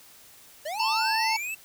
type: linear sweep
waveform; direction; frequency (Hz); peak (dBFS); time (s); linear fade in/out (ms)
square; up; 567 to 2690; -31; 0.65-1.55; 10
type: harmonic tone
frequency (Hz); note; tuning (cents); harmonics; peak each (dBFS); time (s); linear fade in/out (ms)
889; A5; +18; 1 / 3 / 5 / 6; -25 / -30 / -32 / -33; 0.79-1.37; 10
effects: white hiss -52 dBFS RMS until 1.64 s